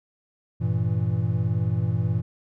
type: chord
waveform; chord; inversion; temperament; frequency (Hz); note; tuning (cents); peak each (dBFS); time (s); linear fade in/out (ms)
triangle; E diminished; first; equal; 98 / 116.54 / 164.81; G2 / Bb2 / E3; 0 / 0 / 0; -24 / -22 / -26; 0.6-2.22; 20
effects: none